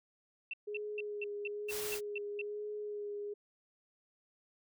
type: tone bursts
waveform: sine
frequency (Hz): 2686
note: E7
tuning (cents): +32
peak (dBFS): -37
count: 9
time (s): 0.51-2.415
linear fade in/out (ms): 2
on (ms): 25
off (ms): 210
type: tone with vibrato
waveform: sine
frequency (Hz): 415.3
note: G#4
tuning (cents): 0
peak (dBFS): -38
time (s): 0.67-3.34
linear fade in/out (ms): 10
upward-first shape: sine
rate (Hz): 1.1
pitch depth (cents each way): 19
type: noise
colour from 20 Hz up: white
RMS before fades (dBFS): -41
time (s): 1.68-2.01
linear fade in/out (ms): 50
effects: none